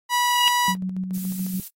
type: tone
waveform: sawtooth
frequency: 975 Hz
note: B5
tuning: 23 cents flat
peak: -15 dBFS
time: 0.09-0.75 s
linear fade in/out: 50 ms
type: tone with exponential growth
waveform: sine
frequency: 2886 Hz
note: F#7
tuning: 44 cents flat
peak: -14 dBFS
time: 0.13-0.48 s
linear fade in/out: 0 ms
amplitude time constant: 75 ms
type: tone with tremolo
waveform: sine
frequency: 186.1 Hz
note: F#3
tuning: 10 cents sharp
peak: -23 dBFS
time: 0.68-1.6 s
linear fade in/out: 2 ms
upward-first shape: square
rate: 7 Hz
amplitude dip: 40%
type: noise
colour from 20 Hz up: violet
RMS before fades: -34 dBFS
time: 1.13-1.69 s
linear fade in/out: 20 ms
effects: noise-tail reverb RT60 0.1 s tail -26 dB re dry + AAC 48 kbps